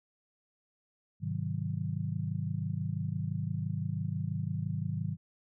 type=chord; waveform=sine; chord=Ab dominant seventh; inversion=none; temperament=just; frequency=103.83 / 129.78 / 155.74 / 186.89 Hz; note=Ab2 / C3 / Eb3 / Gb3; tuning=0 / -14 / +2 / +18 cents; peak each=-36 / -38 / -35 / -39 dBFS; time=1.2-5.17 s; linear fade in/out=50 ms; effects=none